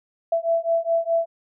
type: beating tone pair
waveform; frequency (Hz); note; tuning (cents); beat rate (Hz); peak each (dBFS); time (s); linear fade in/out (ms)
sine; 664 / 668.8; E5 / E5; +12 / +25; 4.8; -22; 0.32-1.26; 5
effects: none